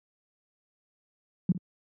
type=tone with echo; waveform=sine; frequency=180 Hz; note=F#3; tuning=47 cents flat; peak=-18 dBFS; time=1.49-1.52 s; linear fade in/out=2 ms; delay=57 ms; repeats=1; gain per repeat=-13 dB; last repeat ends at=1.577 s; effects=high-pass 100 Hz 12 dB/octave